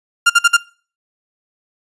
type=tone bursts; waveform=30% pulse; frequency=1396.9 Hz; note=F6; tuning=in tune; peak=-4 dBFS; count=4; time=0.26-0.57 s; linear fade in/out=10 ms; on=40 ms; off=50 ms; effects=noise-tail reverb RT60 0.4 s tail -22 dB re dry + resampled to 24000 Hz